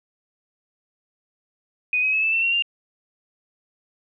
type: tone with pitch steps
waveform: sine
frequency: 2489 / 2537 / 2586 / 2635 / 2686 / 2738 / 2791 Hz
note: D#7 / D#7 / E7 / E7 / E7 / F7 / F7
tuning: 0 / +33 / -34 / -1 / +32 / -35 / -2 cents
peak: -18 dBFS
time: 1.93-2.623 s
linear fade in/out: 2 ms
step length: 99 ms
effects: none